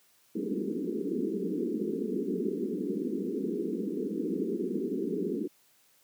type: band-pass noise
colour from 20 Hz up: white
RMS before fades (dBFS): -32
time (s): 0.35-5.48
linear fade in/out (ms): 10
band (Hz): 180 to 440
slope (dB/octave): 96
effects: white hiss -65 dBFS RMS until 6.03 s + high-pass 100 Hz 12 dB/octave